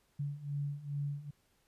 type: beating tone pair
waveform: sine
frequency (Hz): 141.9 / 144.3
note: C#3 / D3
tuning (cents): +41 / -30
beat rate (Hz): 2.4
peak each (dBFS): -40 / -37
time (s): 0.19-1.31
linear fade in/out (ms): 10
effects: pink hiss -73 dBFS RMS until 1.67 s + resampled to 32000 Hz